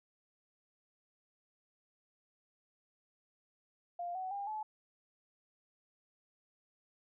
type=tone with pitch steps; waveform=sine; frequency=699 / 749.2 / 802.9 / 860.6 Hz; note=F5 / F#5 / G5 / A5; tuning=+1 / +21 / +41 / -39 cents; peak=-37 dBFS; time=3.99-4.63 s; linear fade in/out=5 ms; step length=160 ms; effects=none